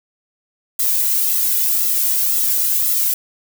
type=noise with flanger; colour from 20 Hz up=violet; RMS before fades=-17 dBFS; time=0.79-3.14 s; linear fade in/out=5 ms; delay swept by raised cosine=1.5 to 2.05 ms; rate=1.9 Hz; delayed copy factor=+1; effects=none